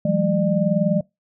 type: tone cluster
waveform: sine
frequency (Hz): 166.8 / 187.6 / 207.1 / 601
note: E3 / F#3 / G#3 / D5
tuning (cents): +21 / +24 / -5 / +40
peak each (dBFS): -22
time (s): 0.05-1.01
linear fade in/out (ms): 5
effects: noise-tail reverb RT60 0.2 s tail -23 dB re dry